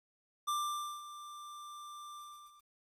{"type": "tone with ADSR envelope", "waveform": "square", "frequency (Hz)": 1184, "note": "D6", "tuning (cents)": 14, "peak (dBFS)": -32, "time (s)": [0.47, 2.66], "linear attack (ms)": 15, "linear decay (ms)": 530, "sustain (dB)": -15, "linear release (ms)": 480, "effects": ["resampled to 32000 Hz", "11-bit"]}